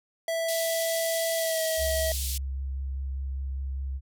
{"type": "tone with pitch glide", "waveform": "square", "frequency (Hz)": [659.3, 642.8], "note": ["E5", "E5"], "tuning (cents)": [0, -44], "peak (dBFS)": -27, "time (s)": [0.28, 2.12], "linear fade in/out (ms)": 2, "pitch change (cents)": -44, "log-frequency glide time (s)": [1.36, 1.62]}
{"type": "band-pass noise", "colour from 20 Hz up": "white", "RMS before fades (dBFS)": -34, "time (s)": [0.48, 2.38], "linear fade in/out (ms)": 5, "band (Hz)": [3100, 14000], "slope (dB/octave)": 24}
{"type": "tone with vibrato", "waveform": "sine", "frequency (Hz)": 67.2, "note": "C2", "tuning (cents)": 47, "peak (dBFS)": -29, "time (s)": [1.77, 4.01], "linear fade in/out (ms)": 50, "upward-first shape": "triangle", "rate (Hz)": 5, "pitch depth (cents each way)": 18}
{"effects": []}